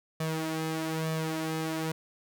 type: tone with flanger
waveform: sawtooth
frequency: 159.6 Hz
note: D#3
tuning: 44 cents sharp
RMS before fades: -32 dBFS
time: 0.2-1.92 s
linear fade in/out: 5 ms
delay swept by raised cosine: 1.7 to 3.9 ms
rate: 1.1 Hz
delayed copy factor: +0.65
effects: none